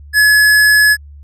square tone, 1701 Hz, G#6, 41 cents sharp, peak -7 dBFS, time 0.13-0.97 s, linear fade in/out 50 ms, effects added 72 Hz sine -33 dBFS peak until 1.23 s + resampled to 32000 Hz

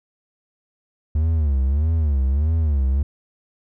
triangle tone with vibrato, 73.42 Hz, D2, in tune, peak -14 dBFS, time 1.15-3.03 s, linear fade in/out 5 ms, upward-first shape sine, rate 1.6 Hz, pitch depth 190 cents each way, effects none

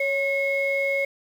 sine tone pair together, 554 / 2175 Hz, C#5 / C#7, -1 / -33 cents, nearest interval 2 octaves, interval 2368 cents, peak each -23 dBFS, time 0-1.05 s, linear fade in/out 5 ms, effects tanh soft clip ceiling -15 dBFS + 8-bit

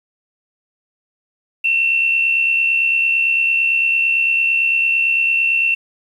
sine tone with amplitude modulation, 2700 Hz, E7, 41 cents sharp, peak -11 dBFS, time 1.64-5.75 s, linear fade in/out 10 ms, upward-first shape sine, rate 68.9 Hz, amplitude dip 45%, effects 8-bit

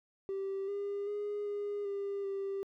triangle tone with pitch steps, 389.6 / 403.1 / 412.9 / 409.5 / 399.4 / 392.9 Hz, G4 / G4 / G#4 / G#4 / G4 / G4, -11 / +48 / -10 / -24 / +32 / +4 cents, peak -31 dBFS, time 0.29-2.63 s, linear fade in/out 0 ms, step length 390 ms, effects tanh soft clip ceiling -30 dBFS

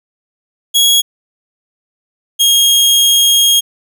sawtooth tone pair in turn, 3322 / 3257 Hz, G#7 / G#7, 0 / -34 cents, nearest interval unison, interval 34 cents, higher first, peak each -4 dBFS, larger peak neither, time 0.74-1.02 / 2.39-3.61 s, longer second, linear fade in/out 20 ms, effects none

